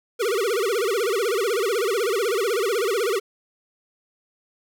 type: tone with vibrato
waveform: square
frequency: 429.3 Hz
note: A4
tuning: 43 cents flat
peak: -21 dBFS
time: 0.19-3.2 s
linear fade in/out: 20 ms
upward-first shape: sine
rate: 16 Hz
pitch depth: 230 cents each way
effects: none